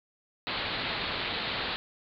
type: low-pass noise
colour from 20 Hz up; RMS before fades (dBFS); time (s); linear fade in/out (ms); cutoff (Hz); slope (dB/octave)
white; -33; 0.47-1.76; 0; 4400; 96
effects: none